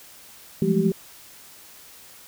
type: tone cluster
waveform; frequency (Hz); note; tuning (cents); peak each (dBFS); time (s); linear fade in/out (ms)
sine; 170.4 / 182.1 / 203 / 215.4 / 386.1; F3 / F#3 / G#3 / A3 / G4; -42 / -27 / -39 / -37 / -26; -23 / -28 / -25 / -24 / -23; 0.62-0.92; 2
effects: white hiss -47 dBFS RMS until 2.27 s